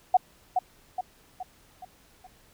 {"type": "tone with echo", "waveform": "sine", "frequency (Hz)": 739, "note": "F#5", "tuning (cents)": -2, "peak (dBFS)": -14, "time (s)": [0.14, 0.17], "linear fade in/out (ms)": 5, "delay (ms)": 420, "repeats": 5, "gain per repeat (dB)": -6, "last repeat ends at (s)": 2.27, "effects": ["pink hiss -59 dBFS RMS until 2.53 s"]}